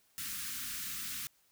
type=band-stop noise; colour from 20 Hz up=white; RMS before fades=-40 dBFS; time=0.18-1.27 s; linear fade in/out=0 ms; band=290 to 1200 Hz; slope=48 dB/octave; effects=white hiss -70 dBFS RMS until 1.51 s